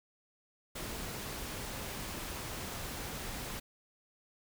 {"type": "noise", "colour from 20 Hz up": "pink", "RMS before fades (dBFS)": -41, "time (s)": [0.75, 3.6], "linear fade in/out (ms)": 10, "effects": []}